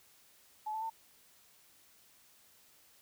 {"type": "tone with pitch steps", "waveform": "sine", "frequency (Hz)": [858, 878.6, 899.6], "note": ["A5", "A5", "A5"], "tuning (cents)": [-44, -3, 38], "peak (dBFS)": -35, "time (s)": [0.66, 0.9], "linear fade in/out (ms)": 10, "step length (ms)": 80, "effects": ["white hiss -64 dBFS RMS until 3.01 s"]}